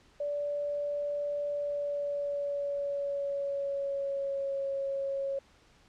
sine tone with pitch glide, 580 to 549 Hz, D5 to C#5, -22 to -17 cents, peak -30 dBFS, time 0.2-5.39 s, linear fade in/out 5 ms, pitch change -95 cents, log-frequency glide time 1.51-4.67 s, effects pink hiss -62 dBFS RMS until 5.88 s + low-pass 6000 Hz 12 dB/octave

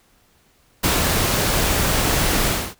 pink noise with ADSR envelope, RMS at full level -17 dBFS, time 0.83-2.75 s, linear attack 13 ms, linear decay 150 ms, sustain -2 dB, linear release 270 ms, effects pink hiss -58 dBFS RMS until 2.79 s

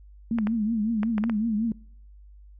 sine tone with vibrato, 220 Hz, A3, in tune, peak -22 dBFS, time 0.31-1.72 s, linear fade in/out 2 ms, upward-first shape triangle, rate 5.4 Hz, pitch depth 130 cents each way
clicks, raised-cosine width 0.5 ms, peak -17 dBFS, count 6, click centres 0.386 / 0.471 / 1.032 / 1.181 / 1.239 / 1.297 s
effects noise-tail reverb RT60 0.6 s tail -24 dB re dry + added 50 Hz sine -46 dBFS peak until 2.59 s

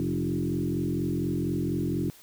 sine tone with frequency modulation, 231.2 Hz, A#3, 14 cents flat, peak -25 dBFS, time 0-2.1 s, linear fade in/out 0 ms, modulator 44.2 Hz, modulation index 2.9, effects white hiss -53 dBFS RMS until 2.22 s

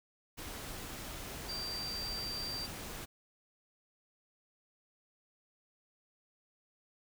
sine tone in noise, 4699 Hz, D8, in tune, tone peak -38 dBFS, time 1.48-2.67 s, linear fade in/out 20 ms, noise pink, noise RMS -44 dBFS, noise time 0.37-3.06 s, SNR +3 dB, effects none

